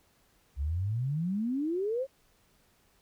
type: exponential sweep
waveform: sine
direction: up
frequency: 65.41 to 554.4 Hz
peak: -28 dBFS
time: 0.56-2.07 s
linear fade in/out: 50 ms
effects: pink hiss -67 dBFS RMS until 3.01 s